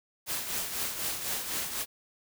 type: noise with tremolo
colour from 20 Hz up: white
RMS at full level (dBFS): -31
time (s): 0.26-1.86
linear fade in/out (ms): 50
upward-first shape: triangle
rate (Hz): 4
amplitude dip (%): 60
effects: none